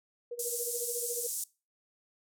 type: tone with tremolo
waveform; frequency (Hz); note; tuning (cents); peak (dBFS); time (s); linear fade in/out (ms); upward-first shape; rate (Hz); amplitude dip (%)
sine; 479.3; A#4; +48; -34; 0.31-1.27; 5; sine; 14; 90
type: band-pass noise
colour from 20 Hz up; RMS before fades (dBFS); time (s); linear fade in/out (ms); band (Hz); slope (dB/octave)
pink; -36; 0.39-1.44; 5; 7000 to 13000; 24
effects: noise-tail reverb RT60 0.3 s tail -22 dB re dry